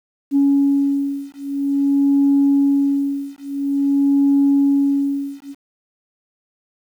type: beating tone pair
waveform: sine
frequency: 279.3 / 279.79 Hz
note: C#4 / C#4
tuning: +13 / +16 cents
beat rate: 0.49 Hz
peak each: -16 dBFS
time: 0.31-5.55 s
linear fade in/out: 50 ms
effects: tanh soft clip ceiling -7 dBFS + 8-bit